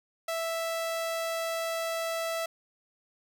sawtooth tone, 659.3 Hz, E5, in tune, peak -26 dBFS, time 0.28-2.46 s, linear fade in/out 5 ms, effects none

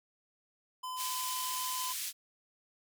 square tone, 1017 Hz, C6, 50 cents flat, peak -38 dBFS, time 0.83-1.93 s, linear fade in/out 10 ms
white band-pass noise, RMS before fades -38 dBFS, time 0.96-2.13 s, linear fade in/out 50 ms, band 2600 to 14000 Hz, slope 12 dB/octave
effects none

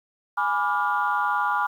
sine chord, G# diminished seventh, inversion none, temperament equal with one note detuned, 830.6 / 987.8 / 1174.7 / 1414 Hz, G#5 / B5 / D6 / F6, 0 / 0 / 0 / +21 cents, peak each -26 dBFS, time 0.37-1.67 s, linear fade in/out 10 ms, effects tanh soft clip ceiling -12 dBFS + 9-bit

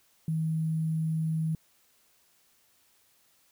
sine tone with sample-and-hold, 159.6 Hz, D#3, 44 cents sharp, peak -26 dBFS, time 0.28-1.55 s, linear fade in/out 2 ms, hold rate 11025 Hz, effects white hiss -66 dBFS RMS until 3.51 s

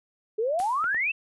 sine exponential sweep, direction up, 415.3 to 2743 Hz, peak -23 dBFS, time 0.38-1.12 s, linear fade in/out 10 ms
blue noise with exponential decay, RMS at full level -37 dBFS, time 0.59-1.05 s, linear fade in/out 0 ms, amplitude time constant 99 ms
clicks, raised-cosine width 0.5 ms, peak -24 dBFS, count 3, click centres 0.601 / 0.842 / 0.946 s
effects resampled to 24000 Hz

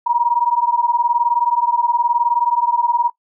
sine beating tone pair, 943 / 962 Hz, A#5 / B5, +20 / -46 cents, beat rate 19 Hz, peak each -16 dBFS, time 0.06-3.1 s, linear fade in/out 10 ms, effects noise-tail reverb RT60 0.1 s tail -21 dB re dry

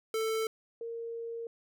square / sine tone pair in turn, 443 / 462.3 Hz, A4 / A#4, +12 / -14 cents, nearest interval minor second, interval 74 cents, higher second, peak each -30 / -36 dBFS, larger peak first, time 0.14-0.47 / 0.81-1.47 s, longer second, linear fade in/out 2 ms, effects none

